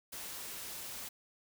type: noise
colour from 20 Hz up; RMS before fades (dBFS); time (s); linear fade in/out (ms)
white; -44; 0.12-1.09; 10
effects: none